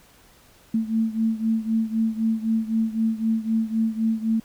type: beating tone pair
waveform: sine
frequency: 222 / 225.9 Hz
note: A3 / A3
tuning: +16 / +46 cents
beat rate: 3.9 Hz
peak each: -22 / -25 dBFS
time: 0.74-4.4 s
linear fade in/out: 5 ms
effects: pink hiss -54 dBFS RMS until 4.44 s